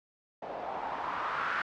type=noise with low-pass filter sweep; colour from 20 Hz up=blue; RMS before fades=-35 dBFS; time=0.42-1.62 s; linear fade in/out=5 ms; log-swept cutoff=630 to 1500 Hz; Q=3.3; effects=low-pass 4000 Hz 12 dB/octave